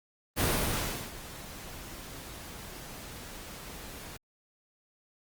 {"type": "noise with ADSR envelope", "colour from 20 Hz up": "pink", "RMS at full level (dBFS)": -26, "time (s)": [0.36, 4.17], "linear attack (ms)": 38, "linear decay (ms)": 700, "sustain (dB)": -18, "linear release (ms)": 6, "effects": ["Opus 32 kbps"]}